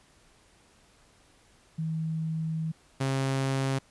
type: tone pair in turn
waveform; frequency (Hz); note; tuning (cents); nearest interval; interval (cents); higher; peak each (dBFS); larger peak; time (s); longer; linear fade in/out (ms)
sine / sawtooth; 160 / 134.54; D#3 / C3; +49 / +49; minor third; 300; first; -28 / -22; second; 1.78-2.72 / 3-3.79; first; 10
effects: pink hiss -61 dBFS RMS until 3.9 s + resampled to 24000 Hz